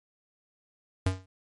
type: tone with exponential decay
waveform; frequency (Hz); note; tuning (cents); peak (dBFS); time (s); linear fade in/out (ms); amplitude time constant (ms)
square; 93.6; F#2; +20; -21; 1.06-1.26; 5; 43
effects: MP3 48 kbps